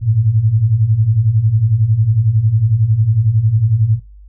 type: beating tone pair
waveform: sine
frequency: 102.7 / 113.7 Hz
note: G#2 / A#2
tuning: -19 / -43 cents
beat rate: 11 Hz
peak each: -16 / -11 dBFS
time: 0.01-4 s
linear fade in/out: 50 ms
effects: noise-tail reverb RT60 0.3 s tail -26 dB re dry + added 50 Hz sine -36 dBFS peak until 4.28 s